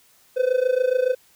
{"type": "tone with amplitude modulation", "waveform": "triangle", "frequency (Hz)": 508, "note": "B4", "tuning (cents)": 49, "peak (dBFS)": -12, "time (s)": [0.36, 1.15], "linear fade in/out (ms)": 20, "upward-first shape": "sine", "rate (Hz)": 27.1, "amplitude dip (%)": 85, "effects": ["white hiss -57 dBFS RMS until 1.35 s"]}